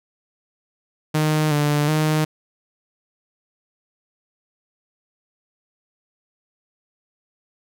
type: tone with pitch steps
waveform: sawtooth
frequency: 154 / 147.5 / 154.6 Hz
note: D#3 / D3 / D#3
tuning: -17 / +8 / -11 cents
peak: -13 dBFS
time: 1.14-2.25 s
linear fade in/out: 10 ms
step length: 370 ms
effects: none